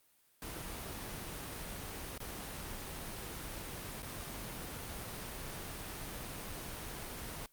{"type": "noise with dropouts", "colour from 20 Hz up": "pink", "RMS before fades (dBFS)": -43, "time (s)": [0.42, 7.46], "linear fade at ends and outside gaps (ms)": 2, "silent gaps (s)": [[2.179, 2.202], [4.023, 4.028]], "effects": ["white hiss -70 dBFS RMS until 7.52 s", "Opus 32 kbps"]}